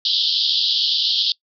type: band-pass noise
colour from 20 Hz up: pink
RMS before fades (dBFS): -19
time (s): 0.05-1.32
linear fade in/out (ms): 2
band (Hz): 3100 to 5000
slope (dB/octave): 96
effects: noise-tail reverb RT60 0.1 s tail -23 dB re dry